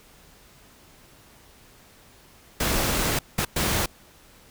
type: noise bursts at uneven times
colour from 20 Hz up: pink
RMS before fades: -24 dBFS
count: 3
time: 2.6-3.19 / 3.38-3.45 / 3.56-3.86 s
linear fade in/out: 5 ms
effects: pink hiss -53 dBFS RMS until 4.5 s